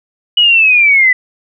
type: linear sweep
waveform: sine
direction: down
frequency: 2946 to 1975.5 Hz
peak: -5 dBFS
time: 0.37-1.13 s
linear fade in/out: 5 ms
effects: none